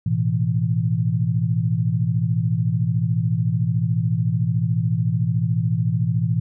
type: chord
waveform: sine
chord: A suspended second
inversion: none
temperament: just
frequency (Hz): 110 / 123.75 / 165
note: A2 / B2 / E3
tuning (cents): 0 / +4 / +2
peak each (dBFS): -22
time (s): 0.06-6.4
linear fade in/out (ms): 5
effects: none